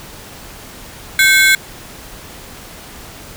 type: ring-modulated tone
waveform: 35% pulse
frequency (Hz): 1864.7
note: A#6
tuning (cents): 0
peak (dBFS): -3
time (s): 1.19-1.55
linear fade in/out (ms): 2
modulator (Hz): 313
effects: pink hiss -35 dBFS RMS until 3.36 s